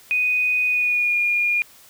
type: tone with pitch glide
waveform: sine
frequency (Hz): 2489 to 2425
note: D#7 to D#7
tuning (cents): 0 to -45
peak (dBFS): -17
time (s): 0.11-1.62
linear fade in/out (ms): 0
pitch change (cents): -45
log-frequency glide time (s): 0.66-1.18
effects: white hiss -49 dBFS RMS until 1.89 s